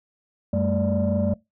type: tone cluster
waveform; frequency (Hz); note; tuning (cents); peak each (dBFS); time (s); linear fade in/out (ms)
sine; 93.5 / 196.7 / 222.1 / 586; F#2 / G3 / A3 / D5; +19 / +6 / +16 / -4; -24; 0.53-1.34; 5
effects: noise-tail reverb RT60 0.2 s tail -22 dB re dry + tanh soft clip ceiling -14 dBFS